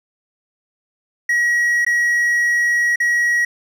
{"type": "tone with dropouts", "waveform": "triangle", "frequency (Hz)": 1909, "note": "A#6", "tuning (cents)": 41, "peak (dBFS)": -12, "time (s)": [1.29, 3.45], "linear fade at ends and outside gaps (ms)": 5, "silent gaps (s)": [[1.849, 1.864], [2.959, 3.001]], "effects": []}